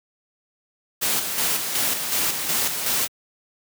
white noise with tremolo, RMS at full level -22 dBFS, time 1.01-3.08 s, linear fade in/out 20 ms, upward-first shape square, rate 2.7 Hz, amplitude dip 45%, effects high-pass 100 Hz 12 dB/octave

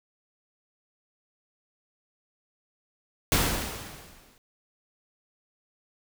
pink noise with exponential decay, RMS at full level -21 dBFS, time 3.32-4.38 s, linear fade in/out 1 ms, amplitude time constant 230 ms, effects none

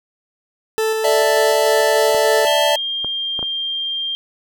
40% pulse tone with tremolo, 440 Hz, A4, in tune, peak -15 dBFS, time 0.78-2.45 s, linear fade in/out 0 ms, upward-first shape square, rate 3.4 Hz, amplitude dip 25%
square chord, D suspended second, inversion none, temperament equal, 587.3 / 659.3 / 880 Hz, D5 / E5 / A5, 0 / 0 / 0 cents, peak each -18 / -20 / -20 dBFS, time 1.04-2.76 s, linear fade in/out 5 ms
clicks, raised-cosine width 1 ms, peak -15 dBFS, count 4, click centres 2.147 / 3.046 / 3.392 / 3.428 s
sine tone with pitch glide, 3213 to 3191 Hz, G7 to G7, +42 to +30 cents, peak -20 dBFS, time 2.47-4.15 s, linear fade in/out 0 ms, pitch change -12 cents, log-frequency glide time 2.67-3.44 s
effects none

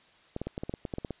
clicks, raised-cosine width 2 ms, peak -20 dBFS, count 12, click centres 0.364 / 0.416 / 0.47 / 0.579 / 0.635 / 0.695 / 0.739 / 0.852 / 0.938 / 0.984 / 1.048 / 1.107 s, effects white hiss -60 dBFS RMS until 1.2 s + resampled to 8000 Hz

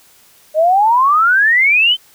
sine exponential sweep, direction up, 604 to 3136 Hz, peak -8 dBFS, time 0.54-1.97 s, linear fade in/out 50 ms, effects white hiss -48 dBFS RMS until 2.14 s

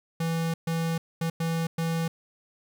square tone bursts at uneven times, 164.8 Hz, E3, in tune, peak -26 dBFS, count 5, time 0.2-0.54 / 0.67-0.98 / 1.21-1.3 / 1.4-1.67 / 1.78-2.08 s, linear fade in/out 5 ms, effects 11-bit

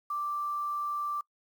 sine tone with quantisation, 1174.7 Hz, D6, in tune, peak -30 dBFS, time 0.1-1.21 s, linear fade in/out 5 ms, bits 9, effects noise-tail reverb RT60 0.1 s tail -23 dB re dry

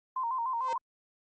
sine tone with vibrato, 981 Hz, B5, 12 cents flat, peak -29 dBFS, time 0.16-0.78 s, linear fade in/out 5 ms, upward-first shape square, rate 6.7 Hz, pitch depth 96 cents each way
sawtooth tone with exponential growth, 515 Hz, C5, 28 cents flat, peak -30 dBFS, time 0.54-0.73 s, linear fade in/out 1 ms, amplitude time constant 41 ms
effects Opus 24 kbps

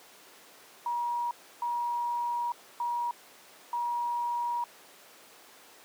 sine tone bursts at uneven times, 955 Hz, A#5, 42 cents sharp, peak -28 dBFS, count 4, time 0.86-1.31 / 1.62-2.52 / 2.8-3.11 / 3.73-4.64 s, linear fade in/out 2 ms, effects pink hiss -53 dBFS RMS until 5.84 s + high-pass 400 Hz 12 dB/octave

